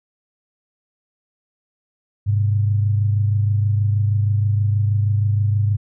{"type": "tone pair together", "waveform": "sine", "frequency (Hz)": [102.3, 128.61], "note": ["G#2", "C3"], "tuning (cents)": [-26, -29], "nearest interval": "major third", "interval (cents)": 397, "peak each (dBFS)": [-15, -25], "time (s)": [2.26, 5.77], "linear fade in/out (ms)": 20, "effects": []}